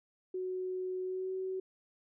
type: tone with pitch glide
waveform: sine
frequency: 370 to 376.5 Hz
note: F#4 to F#4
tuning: 0 to +30 cents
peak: -34 dBFS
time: 0.34-1.6 s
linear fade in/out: 5 ms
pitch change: +30 cents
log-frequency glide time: 1.03-1.32 s
effects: none